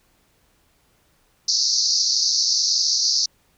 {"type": "band-pass noise", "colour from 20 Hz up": "pink", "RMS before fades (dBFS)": -20, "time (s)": [1.48, 3.26], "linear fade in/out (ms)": 5, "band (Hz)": [4300, 6100], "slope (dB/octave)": 96, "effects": ["pink hiss -62 dBFS RMS until 3.57 s"]}